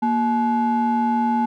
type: ring-modulated tone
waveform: triangle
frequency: 311.1 Hz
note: D#4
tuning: in tune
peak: -12 dBFS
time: 0.02-1.46 s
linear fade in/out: 10 ms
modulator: 546 Hz
effects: none

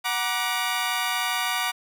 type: chord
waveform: 15% pulse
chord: Gb augmented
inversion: none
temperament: equal with one note detuned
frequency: 740 / 952.5 / 1174.7 Hz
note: Gb5 / Bb5 / D6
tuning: 0 / +37 / 0 cents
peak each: -22 dBFS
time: 0.04-1.72 s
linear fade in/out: 20 ms
effects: none

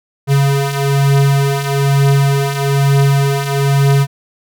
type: beating tone pair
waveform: square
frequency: 138.3 / 139.4 Hz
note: C#3 / C#3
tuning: -4 / +10 cents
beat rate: 1.1 Hz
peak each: -17 / -12 dBFS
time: 0.27-4.07 s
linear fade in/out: 50 ms
effects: none

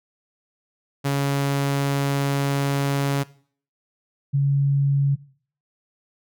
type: tone pair in turn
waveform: sawtooth / sine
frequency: 139.8 / 139.8 Hz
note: C#3 / C#3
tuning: +15 / +15 cents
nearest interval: unison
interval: 0 cents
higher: neither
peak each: -16 dBFS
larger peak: neither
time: 1.04-3.24 / 4.33-5.16 s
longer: first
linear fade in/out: 20 ms
effects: noise-tail reverb RT60 0.5 s tail -19 dB re dry

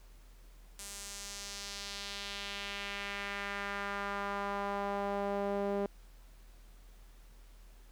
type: tone with band-pass filter sweep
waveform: sawtooth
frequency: 200.6 Hz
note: G3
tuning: 40 cents sharp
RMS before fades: -38 dBFS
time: 0.79-5.86 s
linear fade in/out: 0 ms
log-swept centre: 8600 to 480 Hz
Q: 1.5
effects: added 40 Hz sine -53 dBFS peak until 7.91 s + pink hiss -65 dBFS RMS until 7.91 s

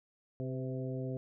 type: harmonic tone with a mistuned harmonic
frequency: 130.81 Hz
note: C3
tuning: in tune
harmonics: 1 / 2 / 3 / 4 / 5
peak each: -37 / -41 / -43 / -44 / -49 dBFS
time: 0.4-1.17 s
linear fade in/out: 0 ms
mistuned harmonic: 4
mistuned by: -37 cents
effects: none

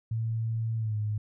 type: tone with pitch glide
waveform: sine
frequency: 113 to 106.04 Hz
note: A2 to G#2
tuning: +47 to +37 cents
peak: -27 dBFS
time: 0.11-1.18 s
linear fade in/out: 5 ms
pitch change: -110 cents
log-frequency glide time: 0.77-0.96 s
effects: none

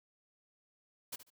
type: noise with echo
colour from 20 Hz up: white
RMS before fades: -41 dBFS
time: 1.12-1.16 s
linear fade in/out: 10 ms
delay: 72 ms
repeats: 2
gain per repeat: -13 dB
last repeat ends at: 1.304 s
effects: none

